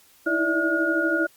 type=tone cluster; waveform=sine; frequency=317.5 / 330 / 583 / 651 / 1436 Hz; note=D#4 / E4 / D5 / E5 / F6; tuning=+35 / +2 / -13 / -22 / +48 cents; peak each=-30 / -25 / -28 / -32 / -23 dBFS; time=0.26-1.27 s; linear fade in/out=10 ms; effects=white hiss -56 dBFS RMS until 1.36 s + Opus 48 kbps